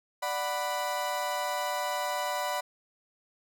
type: chord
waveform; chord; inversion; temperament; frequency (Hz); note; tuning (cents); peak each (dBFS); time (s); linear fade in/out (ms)
35% pulse; B minor; first; equal with one note detuned; 589.7 / 740 / 987.8; D5 / F#5 / B5; +7 / 0 / 0; -33 / -33 / -31; 0.22-2.61; 10
effects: none